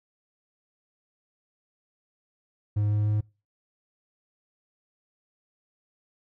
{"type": "tone with pitch steps", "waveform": "triangle", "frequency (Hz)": [104.2, 104.99, 105.78], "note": ["G#2", "G#2", "G#2"], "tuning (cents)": [6, 19, 32], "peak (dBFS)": -20, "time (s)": [2.76, 3.21], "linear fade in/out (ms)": 10, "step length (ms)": 150, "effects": ["noise-tail reverb RT60 0.3 s tail -24 dB re dry"]}